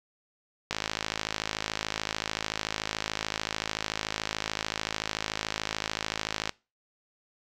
click train, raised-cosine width 0.2 ms, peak -11 dBFS, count 311, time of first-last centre 0.71-6.494 s, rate 53.6 Hz, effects noise-tail reverb RT60 0.3 s tail -23 dB re dry

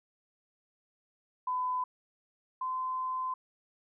sine tone pair in turn, 1007 / 1028.2 Hz, B5 / C6, +33 / -31 cents, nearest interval unison, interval 36 cents, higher second, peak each -29 / -31 dBFS, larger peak first, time 1.47-1.84 / 2.61-3.34 s, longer second, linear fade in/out 5 ms, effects none

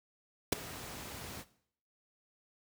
pink noise with ADSR envelope, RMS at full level -25 dBFS, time 0.52-1.45 s, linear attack 7 ms, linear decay 9 ms, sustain -20 dB, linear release 52 ms, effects noise-tail reverb RT60 0.6 s tail -17 dB re dry + high-pass 60 Hz 12 dB/octave

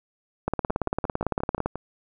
two click trains, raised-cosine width 1 ms, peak -10 / -17 dBFS, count 22 / 7, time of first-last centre 0.48-1.66 / 0.7-1.756 s, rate 17.8 / 5.68 Hz, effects none

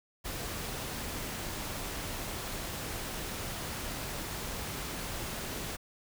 pink noise, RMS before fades -38 dBFS, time 0.24-5.77 s, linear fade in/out 20 ms, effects none

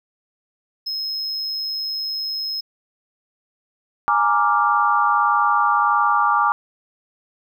triangle tone, 5150 Hz, E8, 41 cents flat, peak -22 dBFS, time 0.86-2.61 s, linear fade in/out 10 ms
sine chord, Bb dominant seventh, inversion third, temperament equal, 830.6 / 932.3 / 1174.7 / 1396.9 Hz, Ab5 / Bb5 / D6 / F6, 0 / 0 / 0 / 0 cents, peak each -21 / -22 / -17 / -23 dBFS, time 4.08-6.52 s, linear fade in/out 0 ms
effects none

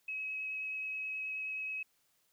sine tone with vibrato, 2558 Hz, D#7, 47 cents sharp, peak -36 dBFS, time 0.08-1.83 s, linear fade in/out 5 ms, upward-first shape sine, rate 9.4 Hz, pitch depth 9 cents each way, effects white hiss -74 dBFS RMS until 2.32 s

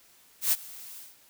blue noise with ADSR envelope, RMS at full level -22 dBFS, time 0.41-1.17 s, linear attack 110 ms, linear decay 35 ms, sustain -22 dB, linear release 190 ms, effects white hiss -59 dBFS RMS until 1.29 s

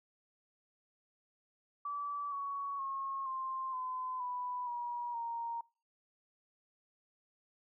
sine tone with pitch steps, 1154 / 1119.2 / 1085.5 / 1052.7 / 1021 / 990.2 / 960.4 / 931.4 Hz, D6 / C#6 / C#6 / C6 / C6 / B5 / B5 / A#5, -31 / +16 / -37 / +10 / -43 / +4 / -49 / -2 cents, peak -36 dBFS, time 1.85-5.61 s, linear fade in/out 5 ms, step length 470 ms, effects noise-tail reverb RT60 0.4 s tail -26 dB re dry

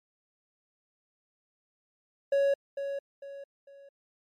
triangle tone with echo, 557 Hz, C#5, 8 cents sharp, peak -20 dBFS, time 2.32-2.54 s, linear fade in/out 5 ms, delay 450 ms, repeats 3, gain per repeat -9 dB, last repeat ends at 3.89 s, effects MP3 64 kbps

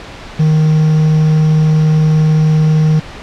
triangle tone with quantisation, 155.56 Hz, D#3, in tune, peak -5 dBFS, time 0.39-3 s, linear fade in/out 10 ms, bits 5, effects pink hiss -30 dBFS RMS until 3.22 s + low-pass 4000 Hz 12 dB/octave

